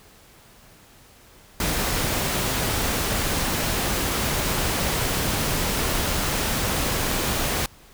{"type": "noise", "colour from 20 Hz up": "pink", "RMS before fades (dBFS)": -24, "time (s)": [1.6, 7.66], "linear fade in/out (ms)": 2, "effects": ["pink hiss -51 dBFS RMS until 7.93 s"]}